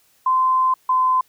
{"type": "tone pair in turn", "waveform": "sine", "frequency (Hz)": [1034, 1026.3], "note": ["C6", "C6"], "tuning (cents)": [-21, -34], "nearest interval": "unison", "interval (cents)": 13, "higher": "first", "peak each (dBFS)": -14, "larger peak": "neither", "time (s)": [[0.26, 0.74], [0.89, 1.21]], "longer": "first", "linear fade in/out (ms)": 5, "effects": ["white hiss -59 dBFS RMS until 1.28 s"]}